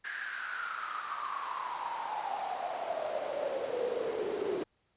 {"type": "noise with high-pass filter sweep", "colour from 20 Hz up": "brown", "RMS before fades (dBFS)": -36, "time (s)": [0.04, 4.64], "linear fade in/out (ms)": 10, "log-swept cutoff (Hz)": [1700, 380], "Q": 9.9, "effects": ["pink hiss -75 dBFS RMS until 4.96 s", "resampled to 8000 Hz"]}